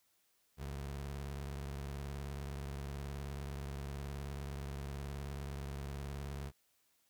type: tone with vibrato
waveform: 25% pulse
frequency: 69.9 Hz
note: C#2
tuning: 15 cents sharp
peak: -37 dBFS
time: 0.57-6.52 s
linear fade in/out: 50 ms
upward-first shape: triangle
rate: 19 Hz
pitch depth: 150 cents each way
effects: white hiss -75 dBFS RMS until 7.09 s